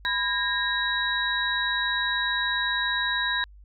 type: tone cluster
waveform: sine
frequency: 999 / 1625 / 1852 / 3870 Hz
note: B5 / G#6 / A#6 / B7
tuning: +20 / -38 / -12 / -36 cents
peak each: -31 / -27 / -31 / -28 dBFS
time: 0.05-3.44 s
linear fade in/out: 0 ms
effects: added 50 Hz sine -46 dBFS peak until 3.64 s